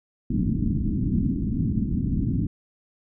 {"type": "low-pass noise", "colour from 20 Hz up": "white", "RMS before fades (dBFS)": -24, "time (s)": [0.3, 2.47], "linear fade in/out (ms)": 5, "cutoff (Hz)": 280, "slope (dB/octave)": 48, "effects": []}